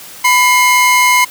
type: tone pair together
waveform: 45% pulse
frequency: 996.9 / 2135 Hz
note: B5 / C7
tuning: +16 / +34 cents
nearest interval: octave + minor second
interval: 1318 cents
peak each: -10 dBFS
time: 0.24-1.25 s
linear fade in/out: 10 ms
effects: white hiss -33 dBFS RMS until 1.3 s + high-pass 80 Hz 12 dB/octave